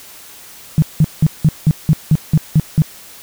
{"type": "tone bursts", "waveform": "sine", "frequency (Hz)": 155.8, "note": "D#3", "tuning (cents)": 3, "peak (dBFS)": -6, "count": 10, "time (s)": [0.78, 2.82], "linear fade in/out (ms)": 0, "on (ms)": 42, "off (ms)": 180, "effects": ["white hiss -38 dBFS RMS until 3.22 s"]}